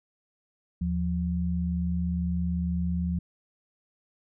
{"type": "tone pair together", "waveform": "sine", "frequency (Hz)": [78, 175.81], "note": ["D#2", "F3"], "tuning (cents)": [5, 12], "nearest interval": "octave + major second", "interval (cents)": 1407, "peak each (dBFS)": [-29, -27], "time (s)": [0.81, 3.19], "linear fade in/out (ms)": 5, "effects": []}